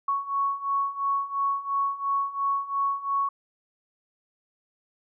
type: beating tone pair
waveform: sine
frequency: 1108.7 / 1111.6 Hz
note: C#6 / C#6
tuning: 0 / +4 cents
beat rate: 2.9 Hz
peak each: -29 / -26 dBFS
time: 0.08-3.29 s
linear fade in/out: 5 ms
effects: none